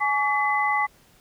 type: tone cluster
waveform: sine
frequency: 841 / 1136 / 2014 Hz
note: G#5 / C#6 / B6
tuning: +22 / +42 / +33 cents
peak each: -24 / -25 / -24 dBFS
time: 0-0.87 s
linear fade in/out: 20 ms
effects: pink hiss -57 dBFS RMS until 1.2 s